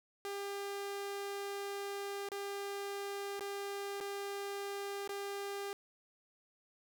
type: tone with dropouts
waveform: sawtooth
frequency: 400 Hz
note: G4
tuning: 35 cents sharp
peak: -35 dBFS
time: 0.25-5.73 s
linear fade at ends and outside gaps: 0 ms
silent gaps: 2.288-2.318 / 3.394-3.408 / 4.002-4.009 / 5.076-5.092 s
effects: none